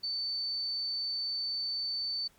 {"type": "tone", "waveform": "sine", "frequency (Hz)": 4532, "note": "C#8", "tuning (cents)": 37, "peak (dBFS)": -31, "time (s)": [0.03, 2.28], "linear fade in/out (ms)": 10, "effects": ["pink hiss -64 dBFS RMS until 2.38 s", "MP3 96 kbps"]}